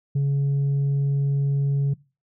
sine tone, 139.9 Hz, C#3, 16 cents sharp, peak -16 dBFS, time 0.15-1.94 s, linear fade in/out 10 ms, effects noise-tail reverb RT60 0.3 s tail -22 dB re dry + tanh soft clip ceiling -18 dBFS

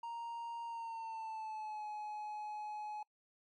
triangle tone with pitch glide, 932.3 to 845.1 Hz, A#5 to G#5, 0 to +30 cents, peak -39 dBFS, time 0.03-3.03 s, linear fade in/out 5 ms, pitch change -170 cents, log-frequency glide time 0.65-1.86 s, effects noise-tail reverb RT60 0.1 s tail -25 dB re dry + MP3 48 kbps

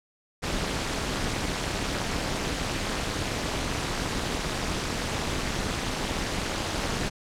pink noise with amplitude modulation, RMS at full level -25 dBFS, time 0.42-7.1 s, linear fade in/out 20 ms, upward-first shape sine, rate 225 Hz, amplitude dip 90%, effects low-pass 7000 Hz 12 dB/octave

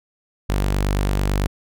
sawtooth tone, 49 Hz, G1, in tune, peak -14 dBFS, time 0.49-1.47 s, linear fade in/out 10 ms, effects none

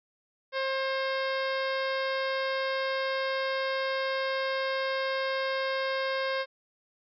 harmonic tone, 533 Hz, C5, 32 cents sharp, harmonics 1 / 2 / 3 / 4 / 5 / 6 / 7 / 8 / 9 / 10, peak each -30 / -35 / -35 / -38 / -44 / -44 / -42 / -48 / -44 / -51 dBFS, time 0.52-6.46 s, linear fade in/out 50 ms, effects none

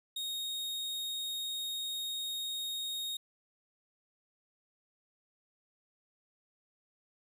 40% pulse tone, 3729 Hz, A#7, in tune, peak -34 dBFS, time 0.16-3.17 s, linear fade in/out 5 ms, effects none

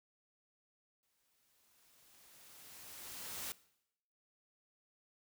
white noise with exponential growth, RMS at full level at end -42 dBFS, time 1.03-3.52 s, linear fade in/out 0 ms, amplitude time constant 540 ms, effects noise-tail reverb RT60 0.8 s tail -20 dB re dry

